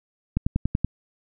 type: click train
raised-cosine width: 5 ms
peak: -9 dBFS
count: 6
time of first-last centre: 0.37-0.846 s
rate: 10.5 Hz
effects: none